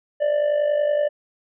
triangle tone with amplitude modulation, 590 Hz, D5, 8 cents sharp, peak -13 dBFS, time 0.2-1.09 s, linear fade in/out 20 ms, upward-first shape sine, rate 50.7 Hz, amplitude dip 60%, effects resampled to 8000 Hz

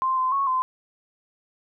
sine tone with pitch steps, 1046 / 1032 / 1103 / 1031 Hz, C6 / C6 / C#6 / C6, -1 / -24 / -9 / -26 cents, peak -20 dBFS, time 0.02-0.62 s, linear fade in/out 0 ms, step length 150 ms, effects none

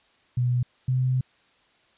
sine tone pair in turn, 123.47 / 128.41 Hz, B2 / C3, 0 / -32 cents, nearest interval minor second, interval 68 cents, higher second, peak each -20 dBFS, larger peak neither, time 0.37-0.63 / 0.88-1.21 s, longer second, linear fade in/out 5 ms, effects white hiss -62 dBFS RMS until 1.97 s + resampled to 8000 Hz

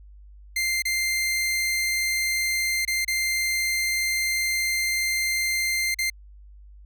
sawtooth tone with dropouts, 2093 Hz, C7, in tune, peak -19 dBFS, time 0.56-6.1 s, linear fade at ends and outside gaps 5 ms, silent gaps 0.822-0.852 / 2.851-2.876 / 3.048-3.078 / 5.945-5.987 s, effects added 50 Hz sine -44 dBFS peak until 6.85 s

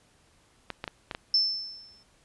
clicks, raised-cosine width 0.3 ms, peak -17 dBFS, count 5, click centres 0.703 / 0.841 / 0.878 / 1.112 / 1.149 s
sine tone with exponential decay, 5300 Hz, E8, 9 cents sharp, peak -18 dBFS, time 1.34-2.03 s, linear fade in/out 2 ms, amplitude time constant 150 ms
effects pink hiss -63 dBFS RMS until 2.24 s + resampled to 24000 Hz

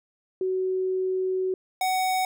sine / square tone pair in turn, 374.1 / 747.8 Hz, F#4 / F#5, +19 / +18 cents, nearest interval octave, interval 1199 cents, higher second, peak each -23 dBFS, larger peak neither, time 0.41-1.54 / 1.81-2.25 s, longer first, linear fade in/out 2 ms, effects none

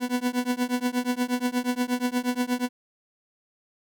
40% pulse tone with tremolo, 247.6 Hz, B3, 5 cents sharp, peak -19 dBFS, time 0-2.69 s, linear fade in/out 50 ms, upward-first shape triangle, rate 8.4 Hz, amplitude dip 100%, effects none

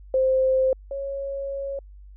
sine tone pair in turn, 523.3 / 551.7 Hz, C5 / C#5, 0 / -8 cents, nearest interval minor second, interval 92 cents, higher second, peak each -17 / -27 dBFS, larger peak first, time 0.14-0.73 / 0.91-1.79 s, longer second, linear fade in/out 2 ms, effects added 49 Hz sine -42 dBFS peak until 2.16 s

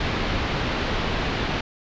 pink low-pass noise, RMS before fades -25 dBFS, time 0-1.61 s, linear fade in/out 5 ms, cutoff 4100 Hz, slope 24 dB/octave, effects resampled to 16000 Hz

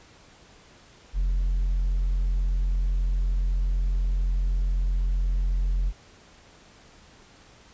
sine tone with hard clipping, 44 Hz, F1, 14 cents sharp, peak -22 dBFS, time 1.13-5.93 s, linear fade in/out 50 ms, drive 2 dB, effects pink hiss -53 dBFS RMS until 7.73 s + resampled to 16000 Hz

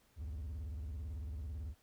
triangle tone with vibrato, 74.2 Hz, D2, 18 cents sharp, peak -38 dBFS, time 0.16-1.75 s, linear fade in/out 50 ms, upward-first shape square, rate 18 Hz, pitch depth 230 cents each way, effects pink hiss -71 dBFS RMS until 1.82 s

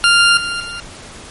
20% pulse tone with level steps, 1396.9 Hz, F6, in tune, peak -3 / -14 / -20 dBFS, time 0.04-0.8 s, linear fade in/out 0 ms, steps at 0.37 / 0.6 s, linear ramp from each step 2 ms, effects pink hiss -35 dBFS RMS until 1.3 s + MP3 48 kbps

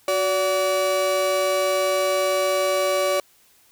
35% pulse tone pair together, 370 / 573.8 Hz, F#4 / D5, 0 / -40 cents, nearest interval minor sixth, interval 760 cents, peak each -25 / -18 dBFS, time 0.08-3.2 s, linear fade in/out 2 ms, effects white hiss -57 dBFS RMS until 3.71 s

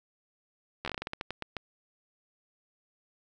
slowing click train, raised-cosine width 0.3 ms, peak -18 dBFS, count 14, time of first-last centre 0.85-1.567 s, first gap 12 ms, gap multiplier 1.23, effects none

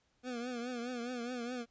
25% pulse tone with vibrato, 243.4 Hz, B3, 25 cents flat, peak -34 dBFS, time 0.23-1.66 s, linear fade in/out 50 ms, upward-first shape triangle, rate 4.8 Hz, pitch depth 94 cents each way, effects pink hiss -75 dBFS RMS until 1.7 s + resampled to 16000 Hz

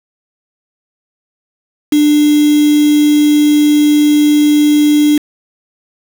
sine tone with quantisation, 297.2 Hz, D4, 21 cents sharp, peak -6 dBFS, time 1.92-5.18 s, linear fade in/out 5 ms, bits 3, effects none

